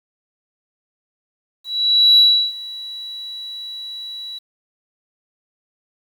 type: tone with ADSR envelope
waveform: sine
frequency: 3919 Hz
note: B7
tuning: 14 cents flat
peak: -6 dBFS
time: 1.64-4.39 s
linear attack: 540 ms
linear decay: 340 ms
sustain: -22 dB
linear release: 11 ms
effects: tanh soft clip ceiling -2 dBFS + 8-bit